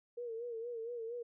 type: tone with vibrato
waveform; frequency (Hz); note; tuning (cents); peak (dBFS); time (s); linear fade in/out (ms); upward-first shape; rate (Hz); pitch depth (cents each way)
sine; 466.2; A#4; 0; -39; 0.17-1.23; 10; sine; 4.3; 74
effects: none